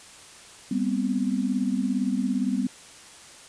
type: tone cluster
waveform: sine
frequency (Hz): 197.9 / 242.3 / 259.8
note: G3 / B3 / C4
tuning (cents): +17 / -33 / -12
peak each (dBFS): -27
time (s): 0.71-2.67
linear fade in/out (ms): 5
effects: white hiss -47 dBFS RMS until 3.48 s + resampled to 22050 Hz